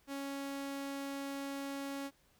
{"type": "tone", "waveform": "sawtooth", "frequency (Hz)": 277.2, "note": "C#4", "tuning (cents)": 0, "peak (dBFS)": -35, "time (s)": [0.07, 2.11], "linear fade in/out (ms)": 50, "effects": ["pink hiss -70 dBFS RMS until 2.39 s"]}